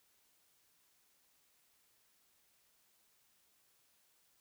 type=silence; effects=white hiss -73 dBFS RMS until 4.4 s